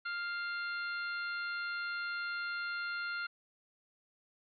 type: harmonic tone with a mistuned harmonic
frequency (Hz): 700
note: F5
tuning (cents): +4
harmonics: 2 / 3 / 4 / 5 / 6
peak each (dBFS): -36 / -47 / -49 / -55 / -47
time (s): 0.05-3.27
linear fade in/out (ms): 10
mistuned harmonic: 4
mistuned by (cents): -31
effects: none